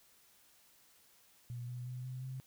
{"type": "tone with pitch steps", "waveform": "sine", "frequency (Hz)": [121.1, 123.43, 125.81, 128.23, 130.69], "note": ["B2", "B2", "B2", "C3", "C3"], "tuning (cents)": [-34, -1, 32, -35, -2], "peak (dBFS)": -40, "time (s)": [1.5, 2.4], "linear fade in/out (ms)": 0, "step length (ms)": 180, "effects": ["white hiss -66 dBFS RMS until 2.46 s"]}